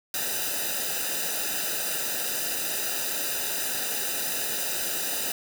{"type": "noise with comb filter", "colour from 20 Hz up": "white", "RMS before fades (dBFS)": -29, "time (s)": [0.14, 5.32], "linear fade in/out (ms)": 2, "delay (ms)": 0.91, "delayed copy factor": -0.9, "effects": []}